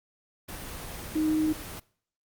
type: tone in noise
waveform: sine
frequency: 311.1 Hz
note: D#4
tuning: in tune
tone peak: -23 dBFS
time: 1.15-1.53 s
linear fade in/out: 10 ms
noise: pink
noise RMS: -39 dBFS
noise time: 0.48-1.8 s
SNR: +13 dB
effects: noise-tail reverb RT60 0.5 s tail -21 dB re dry + Opus 24 kbps